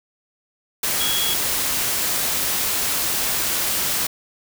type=tone in noise; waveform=sine; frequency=3340 Hz; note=G#7; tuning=9 cents sharp; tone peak=-23 dBFS; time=1-1.34 s; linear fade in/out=5 ms; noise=white; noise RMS=-22 dBFS; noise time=0.83-4.07 s; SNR=-4 dB; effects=none